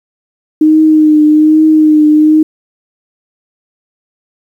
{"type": "tone with vibrato", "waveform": "sine", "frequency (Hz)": 308.1, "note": "D#4", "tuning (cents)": -17, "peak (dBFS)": -3, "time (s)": [0.61, 2.43], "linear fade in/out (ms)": 5, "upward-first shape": "triangle", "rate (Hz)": 1.2, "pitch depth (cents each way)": 34, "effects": ["7-bit"]}